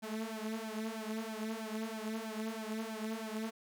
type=tone with flanger; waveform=sawtooth; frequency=220 Hz; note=A3; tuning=in tune; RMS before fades=-40 dBFS; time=0.02-3.51 s; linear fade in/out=20 ms; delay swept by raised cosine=1.2 to 5.1 ms; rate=3.1 Hz; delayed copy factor=+0.85; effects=none